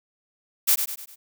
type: noise with echo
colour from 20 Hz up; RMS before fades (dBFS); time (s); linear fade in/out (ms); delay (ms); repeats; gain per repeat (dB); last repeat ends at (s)
blue; -18; 0.67-0.76; 20; 100; 4; -7; 1.16
effects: none